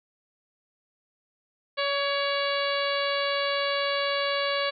harmonic tone with a mistuned harmonic, 564 Hz, C#5, 30 cents sharp, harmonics 1 / 2 / 3 / 4 / 5 / 6 / 7 / 8, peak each -28 / -31 / -33 / -34 / -35 / -36 / -36 / -37 dBFS, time 1.77-4.71 s, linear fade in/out 20 ms, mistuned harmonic 3, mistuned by -23 cents, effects none

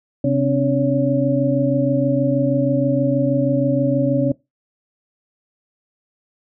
sine tone cluster, 133.6 / 260.9 / 287.2 / 563 Hz, C3 / C4 / D4 / C#5, +36 / -5 / -39 / +27 cents, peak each -20 dBFS, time 0.24-4.32 s, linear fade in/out 5 ms, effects noise-tail reverb RT60 0.2 s tail -20 dB re dry

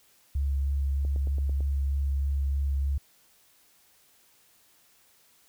sine tone with vibrato, 69.3 Hz, C#2, in tune, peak -24 dBFS, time 0.35-2.98 s, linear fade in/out 5 ms, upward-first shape sine, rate 3.2 Hz, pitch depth 13 cents each way
click train, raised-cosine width 2 ms, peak -30 dBFS, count 6, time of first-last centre 1.05-1.606 s, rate 8.99 Hz
effects white hiss -62 dBFS RMS until 5.48 s

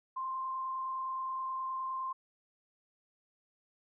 sine tone with frequency modulation, 1049 Hz, C6, 4 cents sharp, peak -34 dBFS, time 0.16-2.13 s, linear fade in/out 10 ms, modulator 29.6 Hz, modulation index 0.45, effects none

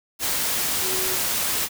sine tone in noise, 373 Hz, F#4, 14 cents sharp, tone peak -31 dBFS, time 0.81-1.18 s, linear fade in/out 50 ms, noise white, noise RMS -24 dBFS, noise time 0.19-1.69 s, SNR -10 dB, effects none

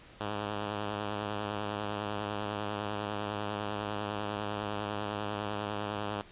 5% pulse tone with vibrato, 103.83 Hz, G#2, in tune, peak -22 dBFS, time 0.2-6.22 s, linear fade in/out 10 ms, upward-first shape sine, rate 10 Hz, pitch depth 42 cents each way, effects pink hiss -54 dBFS RMS until 6.31 s + resampled to 8000 Hz

